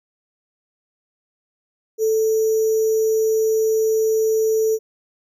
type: tone with sample-and-hold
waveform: sine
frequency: 440 Hz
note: A4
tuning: in tune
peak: -15 dBFS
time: 1.98-4.79 s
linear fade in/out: 50 ms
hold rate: 6300 Hz
effects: none